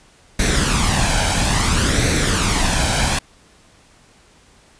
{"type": "noise with flanger", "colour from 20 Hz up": "pink", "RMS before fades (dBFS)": -17, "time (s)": [0.39, 3.19], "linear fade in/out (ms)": 5, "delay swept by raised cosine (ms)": [0.49, 1.3], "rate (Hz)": 0.59, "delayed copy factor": 0.55, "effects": ["pink hiss -51 dBFS RMS until 4.79 s", "resampled to 22050 Hz"]}